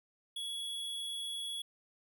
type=tone; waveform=square; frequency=3363 Hz; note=G#7; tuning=21 cents sharp; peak=-38 dBFS; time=0.36-1.62 s; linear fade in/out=5 ms; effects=none